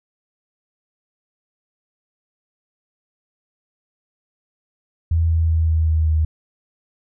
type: tone with pitch steps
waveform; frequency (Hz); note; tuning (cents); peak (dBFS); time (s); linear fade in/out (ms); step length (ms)
sine; 82.41 / 81.6 / 80.81 / 80.02 / 79.24 / 78.46; E2 / E2 / E2 / D#2 / D#2 / D#2; 0 / -17 / -34 / +49 / +32 / +15; -14; 5.11-6.25; 5; 190
effects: none